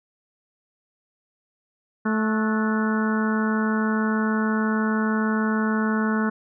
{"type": "harmonic tone with a mistuned harmonic", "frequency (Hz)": 218.4, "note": "A3", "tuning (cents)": -13, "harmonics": [1, 2, 3, 4, 5, 6, 7, 8], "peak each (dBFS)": [-21, -30, -37, -35, -32, -34, -30, -37], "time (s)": [2.05, 6.3], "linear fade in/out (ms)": 10, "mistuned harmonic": 7, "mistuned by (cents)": -61, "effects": []}